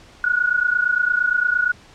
sine tone pair together, 1446 / 1474.7 Hz, F#6 / F#6, -40 / -6 cents, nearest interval unison, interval 34 cents, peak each -19 dBFS, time 0.24-1.72 s, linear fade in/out 2 ms, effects pink hiss -47 dBFS RMS until 1.94 s + low-pass 6000 Hz 12 dB/octave

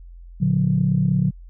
sine chord, Bb augmented, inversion none, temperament just, 116.54 / 145.68 / 182.1 Hz, Bb2 / D3 / F#3, 0 / -14 / -27 cents, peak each -23 / -19 / -19 dBFS, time 0.4-1.31 s, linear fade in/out 20 ms, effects tanh soft clip ceiling -7 dBFS + added 43 Hz sine -38 dBFS peak until 1.49 s

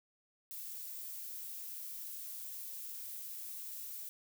violet noise, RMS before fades -45 dBFS, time 0.51-4.09 s, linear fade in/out 0 ms, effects none

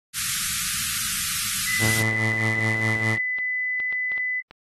white band-stop noise, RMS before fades -25 dBFS, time 0.13-2.04 s, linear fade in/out 50 ms, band 220 to 1200 Hz, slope 96 dB/octave
sine tone, 2004 Hz, B6, 25 cents sharp, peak -23 dBFS, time 1.67-4.41 s, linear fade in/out 10 ms
sawtooth tone with tremolo, 110.6 Hz, A2, 9 cents sharp, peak -18 dBFS, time 1.79-3.19 s, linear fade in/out 50 ms, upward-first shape sine, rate 4.8 Hz, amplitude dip 60%
clicks, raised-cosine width 0.3 ms, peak -25 dBFS, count 10, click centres 2.413 / 2.557 / 2.614 / 3.174 / 3.386 / 3.801 / 3.926 / 4.118 / 4.179 / 4.51 s
effects AAC 32 kbps

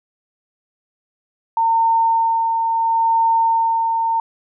sine tone with tremolo, 910 Hz, A#5, 42 cents flat, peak -12 dBFS, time 1.57-4.2 s, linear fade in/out 2 ms, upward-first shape sine, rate 0.73 Hz, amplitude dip 35%, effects none

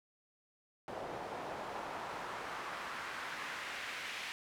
pink noise with band-pass filter sweep, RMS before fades -43 dBFS, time 0.88-4.32 s, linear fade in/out 0 ms, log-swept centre 590 to 2400 Hz, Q 1.3, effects none

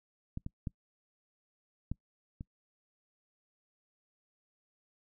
clicks, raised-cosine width 5 ms, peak -25 / -26 / -23 / -22 / -29 dBFS, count 5, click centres 0.374 / 0.464 / 0.672 / 1.916 / 2.409 s, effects noise-tail reverb RT60 0.1 s tail -25 dB re dry

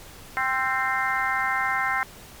harmonic tone with a mistuned harmonic, 261.6 Hz, C4, in tune, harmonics 3 / 4 / 5 / 6 / 7 / 8, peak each -29 / -29 / -29 / -29 / -29 / -29 dBFS, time 0.37-2.03 s, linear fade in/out 0 ms, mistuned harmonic 5, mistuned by +37 cents, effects pink hiss -45 dBFS RMS until 2.4 s + MP3 96 kbps

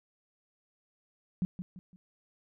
sine tone with echo, 182.4 Hz, F#3, 24 cents flat, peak -26 dBFS, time 1.42-1.45 s, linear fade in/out 0 ms, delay 170 ms, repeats 3, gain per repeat -9 dB, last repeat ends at 1.96 s, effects none

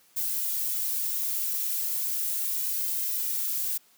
violet noise with flanger, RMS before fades -29 dBFS, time 0.16-3.78 s, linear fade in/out 10 ms, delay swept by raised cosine 1.9 to 3 ms, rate 0.36 Hz, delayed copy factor +0.6, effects white hiss -61 dBFS RMS until 3.97 s + high-pass 100 Hz 12 dB/octave

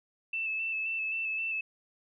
sine tone with vibrato, 2637 Hz, E7, in tune, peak -30 dBFS, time 0.33-1.61 s, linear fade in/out 5 ms, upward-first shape square, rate 3.8 Hz, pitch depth 20 cents each way, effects none

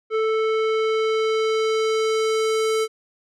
square tone with low-pass filter sweep, 440 Hz, A4, in tune, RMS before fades -21 dBFS, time 0.1-2.88 s, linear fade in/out 50 ms, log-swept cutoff 2000 to 10000 Hz, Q 0.91, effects none

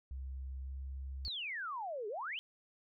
sine tone with pitch glide, 66.1 to 67.02 Hz, C2 to C2, +18 to +42 cents, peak -40 dBFS, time 0.11-1.28 s, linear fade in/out 0 ms, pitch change +24 cents, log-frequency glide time 0.62-0.72 s
sine exponential two-way sweep, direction down then up, 4606 to 396.9 to 3217 Hz, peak -38 dBFS, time 1.25-2.39 s, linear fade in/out 0 ms, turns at 2.08 s
effects none

